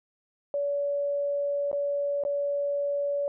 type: tone with dropouts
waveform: sine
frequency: 570 Hz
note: C#5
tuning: 48 cents sharp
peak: -25 dBFS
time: 0.54-3.28 s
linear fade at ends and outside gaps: 1 ms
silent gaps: 1.715-1.729 / 2.237-2.25 s
effects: none